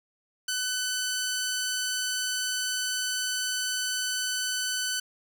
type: tone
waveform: 10% pulse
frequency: 1504 Hz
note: F#6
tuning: 28 cents sharp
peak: -19 dBFS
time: 0.48-5 s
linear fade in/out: 5 ms
effects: none